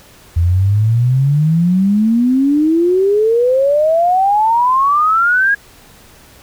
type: exponential sweep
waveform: sine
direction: up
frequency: 82.41 to 1661.2 Hz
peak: -9 dBFS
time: 0.36-5.55 s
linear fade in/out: 10 ms
effects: pink hiss -43 dBFS RMS until 6.42 s